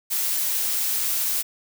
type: noise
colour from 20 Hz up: blue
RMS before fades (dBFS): -24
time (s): 0.1-1.43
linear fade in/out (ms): 20
effects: none